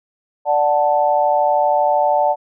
sine chord, D major, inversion none, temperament equal, 587.3 / 740 / 880 Hz, D5 / F#5 / A5, 0 / 0 / 0 cents, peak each -17 dBFS, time 0.45-2.36 s, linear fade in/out 50 ms, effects none

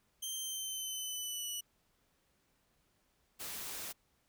15% pulse tone with pitch glide, 3144 to 2950 Hz, G7 to F#7, +4 to -6 cents, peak -31 dBFS, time 0.22-1.61 s, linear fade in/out 10 ms, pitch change -110 cents, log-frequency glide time 0.36-1.5 s
white noise, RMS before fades -43 dBFS, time 3.39-3.93 s, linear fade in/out 20 ms
effects pink hiss -75 dBFS RMS until 4.28 s

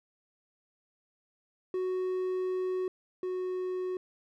triangle tone pair in turn, 370 / 367.9 Hz, F#4 / F#4, 0 / -10 cents, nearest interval unison, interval 10 cents, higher first, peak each -27 / -29 dBFS, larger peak first, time 1.74-2.88 / 3.23-3.97 s, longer first, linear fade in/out 2 ms, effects none

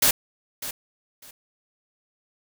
white noise with echo, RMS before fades -18 dBFS, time 0.02-0.11 s, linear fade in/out 5 ms, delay 600 ms, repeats 2, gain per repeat -14 dB, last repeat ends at 1.31 s, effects none

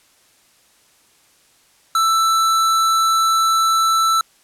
square tone, 1325 Hz, E6, 9 cents sharp, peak -14 dBFS, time 1.95-4.21 s, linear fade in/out 2 ms, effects white hiss -55 dBFS RMS until 4.43 s + low-pass 11000 Hz 12 dB/octave

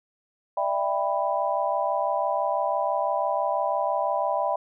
sine chord, E minor seventh, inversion third, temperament just, 593.3 / 659.3 / 791.1 / 988.9 Hz, D5 / E5 / G5 / B5, +18 / 0 / +16 / +2 cents, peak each -28 dBFS, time 0.57-4.56 s, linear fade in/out 5 ms, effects none

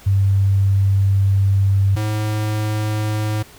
sine / square tone pair in turn, 98 / 106.99 Hz, G2 / A2, 0 / -48 cents, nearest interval major second, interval 152 cents, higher second, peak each -12 / -19 dBFS, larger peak first, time 0.06-1.96 / 1.96-3.43 s, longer first, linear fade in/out 10 ms, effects pink hiss -44 dBFS RMS until 3.58 s

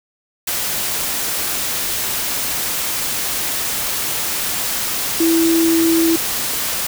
sine tone in noise, 329.6 Hz, E4, in tune, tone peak -12 dBFS, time 5.2-6.16 s, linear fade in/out 5 ms, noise white, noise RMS -21 dBFS, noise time 0.47-6.87 s, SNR +6 dB, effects none

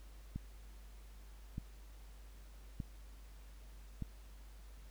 click train, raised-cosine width 5 ms, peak -28 dBFS, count 4, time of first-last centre 0.36-4.023 s, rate 0.819 Hz, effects added 50 Hz sine -52 dBFS peak until 4.9 s + pink hiss -65 dBFS RMS until 4.9 s

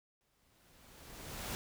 pink noise with exponential growth, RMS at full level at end -39 dBFS, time 0.21-1.55 s, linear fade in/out 0 ms, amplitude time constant 290 ms, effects none

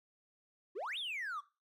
triangle exponential two-way sweep, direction up then down, 329.6 to 3776 to 1096 Hz, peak -35 dBFS, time 0.75-1.41 s, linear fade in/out 20 ms, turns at 0.98 s, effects noise-tail reverb RT60 0.3 s tail -20 dB re dry + tanh soft clip ceiling -33 dBFS

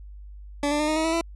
20% pulse tone with pitch steps, 288.2 / 295.3 / 302.5 / 310 / 317.6 / 325.4 / 333.4 Hz, D4 / D4 / D#4 / D#4 / D#4 / E4 / E4, -33 / +10 / -49 / -6 / +36 / -22 / +20 cents, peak -17 dBFS, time 0.63-1.211 s, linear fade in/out 2 ms, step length 83 ms, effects added 50 Hz sine -39 dBFS peak until 1.35 s + resampled to 24000 Hz

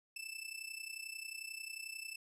sawtooth tone with amplitude modulation, 2643 Hz, E7, 4 cents sharp, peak -37 dBFS, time 0.16-2.16 s, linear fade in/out 5 ms, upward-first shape sine, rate 31.2 Hz, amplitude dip 80%, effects resampled to 32000 Hz + 13-bit

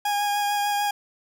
40% pulse tone with vibrato, 820 Hz, G#5, 22 cents flat, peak -21 dBFS, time 0.05-0.91 s, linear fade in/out 5 ms, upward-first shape sine, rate 6.7 Hz, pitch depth 14 cents each way, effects 9-bit

